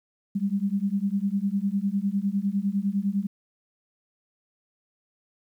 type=beating tone pair; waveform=sine; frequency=194 / 203.9 Hz; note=G3 / G#3; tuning=-18 / -32 cents; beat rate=9.9 Hz; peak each=-26 dBFS; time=0.35-3.27 s; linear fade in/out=10 ms; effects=10-bit